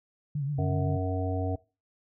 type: tone with vibrato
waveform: sine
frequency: 142.2 Hz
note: C#3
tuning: 45 cents sharp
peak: -27 dBFS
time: 0.35-0.97 s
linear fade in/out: 5 ms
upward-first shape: triangle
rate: 7.8 Hz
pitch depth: 98 cents each way
type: harmonic tone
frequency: 92.9 Hz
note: F#2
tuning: 7 cents sharp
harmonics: 1 / 3 / 5 / 7 / 8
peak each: -29 / -34 / -36 / -37 / -38 dBFS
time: 0.58-1.56 s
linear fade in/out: 10 ms
effects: noise-tail reverb RT60 0.3 s tail -21 dB re dry